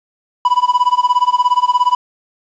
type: tone with tremolo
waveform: triangle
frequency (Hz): 987.8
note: B5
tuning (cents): 0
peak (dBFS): -5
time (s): 0.45-1.95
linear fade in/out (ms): 2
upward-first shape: sine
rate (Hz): 17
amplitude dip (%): 95
effects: resampled to 16000 Hz + 7-bit